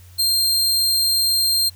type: tone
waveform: sawtooth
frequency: 4186 Hz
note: C8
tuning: in tune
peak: -13 dBFS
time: 0.18-1.7 s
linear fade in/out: 20 ms
effects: added 89 Hz sine -42 dBFS peak until 1.75 s + white hiss -52 dBFS RMS until 1.75 s